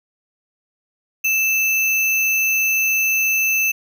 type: tone with sample-and-hold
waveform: sine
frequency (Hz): 2637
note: E7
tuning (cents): 0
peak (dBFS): -15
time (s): 1.24-3.72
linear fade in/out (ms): 10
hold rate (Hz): 8820
effects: none

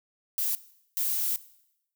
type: noise bursts at uneven times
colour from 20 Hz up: violet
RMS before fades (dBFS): -28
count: 2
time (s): 0.38-0.55 / 0.97-1.36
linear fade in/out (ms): 0
effects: noise-tail reverb RT60 0.8 s tail -18 dB re dry

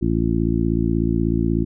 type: harmonic tone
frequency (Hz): 56.4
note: A1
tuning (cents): +44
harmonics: 1 / 2 / 3 / 4 / 5 / 6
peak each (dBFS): -24 / -24 / -24 / -24 / -24 / -24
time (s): 0.01-1.65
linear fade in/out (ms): 20
effects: none

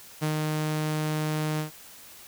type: tone with ADSR envelope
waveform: sawtooth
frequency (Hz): 154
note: D#3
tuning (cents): -17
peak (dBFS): -20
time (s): 0.21-1.71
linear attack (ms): 24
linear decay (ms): 100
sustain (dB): -2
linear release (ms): 120
effects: white hiss -48 dBFS RMS until 2.27 s

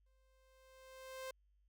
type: tone with exponential growth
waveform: sawtooth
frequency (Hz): 523.3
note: C5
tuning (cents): 0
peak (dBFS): -39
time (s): 0.06-1.31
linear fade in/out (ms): 5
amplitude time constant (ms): 270
effects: added 50 Hz sine -70 dBFS peak until 1.68 s

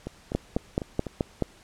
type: two click trains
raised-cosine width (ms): 2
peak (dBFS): -19 / -10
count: 5 / 6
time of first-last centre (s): 0.07-1.068 / 0.35-1.423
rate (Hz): 4.01 / 4.66
effects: pink hiss -54 dBFS RMS until 1.63 s + low-pass 9000 Hz 12 dB/octave

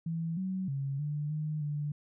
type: tone with pitch steps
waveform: sine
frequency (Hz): 164.7 / 188 / 137.7 / 148.1 / 153.1 / 147.4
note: E3 / F#3 / C#3 / D3 / D#3 / D3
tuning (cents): -1 / +28 / -11 / +15 / -28 / +7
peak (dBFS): -31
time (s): 0.06-1.92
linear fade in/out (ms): 5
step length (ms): 310
effects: none

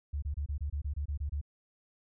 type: tone bursts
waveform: sine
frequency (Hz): 72.3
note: D2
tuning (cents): -27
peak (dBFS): -31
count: 11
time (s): 0.13-1.414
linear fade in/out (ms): 10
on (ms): 94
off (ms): 25
effects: none

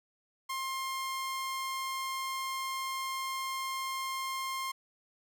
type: tone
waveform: sawtooth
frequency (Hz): 1061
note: C6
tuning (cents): +24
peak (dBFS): -30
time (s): 0.49-4.72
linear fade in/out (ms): 10
effects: none

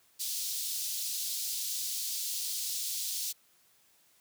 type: high-pass noise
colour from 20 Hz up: pink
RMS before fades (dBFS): -35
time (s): 0.19-3.33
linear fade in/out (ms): 20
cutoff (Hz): 4000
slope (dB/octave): 24
effects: white hiss -66 dBFS RMS until 4.2 s + high-pass 60 Hz 12 dB/octave

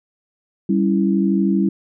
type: chord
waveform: sine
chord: C# diminished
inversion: second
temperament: equal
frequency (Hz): 196 / 277.2 / 329.6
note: G3 / C#4 / E4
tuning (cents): 0 / 0 / 0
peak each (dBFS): -16 / -22 / -20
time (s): 0.69-1.69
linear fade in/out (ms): 5
effects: none

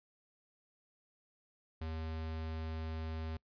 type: tone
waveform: square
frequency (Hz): 80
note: D#2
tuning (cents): +49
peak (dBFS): -39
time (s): 1.81-3.37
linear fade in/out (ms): 5
effects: noise-tail reverb RT60 0.1 s tail -25 dB re dry + resampled to 11025 Hz

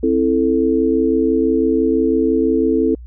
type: chord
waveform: sine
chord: A minor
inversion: first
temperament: just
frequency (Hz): 264 / 330 / 440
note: C4 / E4 / A4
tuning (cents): +16 / +2 / 0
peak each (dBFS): -17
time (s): 0.03-2.95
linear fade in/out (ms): 5
effects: added 60 Hz sine -32 dBFS peak until 3.06 s

